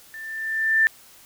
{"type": "tone with level ramp", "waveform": "sine", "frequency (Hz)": 1779, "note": "A6", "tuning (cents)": 19, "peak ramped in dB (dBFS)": [-35, -13], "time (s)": [0.14, 0.87], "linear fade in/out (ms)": 0, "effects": ["white hiss -50 dBFS RMS until 1.25 s"]}